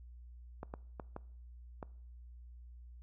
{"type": "clicks", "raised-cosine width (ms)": 1, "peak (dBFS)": -28, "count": 5, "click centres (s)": [0.631, 0.739, 0.998, 1.164, 1.828], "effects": ["noise-tail reverb RT60 0.6 s tail -22 dB re dry", "added 60 Hz sine -50 dBFS peak until 3.02 s"]}